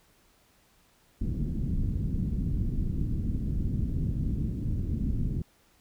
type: low-pass noise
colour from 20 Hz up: pink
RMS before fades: -29 dBFS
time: 1.21-5.42 s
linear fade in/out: 5 ms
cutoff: 250 Hz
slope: 24 dB/octave
effects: pink hiss -64 dBFS RMS until 5.8 s